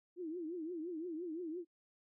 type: tone with vibrato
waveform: sine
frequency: 334.8 Hz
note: E4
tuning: 27 cents sharp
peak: -39 dBFS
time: 0.16-1.65 s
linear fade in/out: 50 ms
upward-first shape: triangle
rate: 5.8 Hz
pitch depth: 180 cents each way
effects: noise-tail reverb RT60 0.1 s tail -21 dB re dry